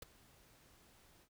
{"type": "noise with ADSR envelope", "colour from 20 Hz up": "pink", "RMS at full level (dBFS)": -45, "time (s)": [0.02, 1.29], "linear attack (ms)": 4, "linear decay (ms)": 13, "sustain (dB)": -21, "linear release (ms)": 67, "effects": []}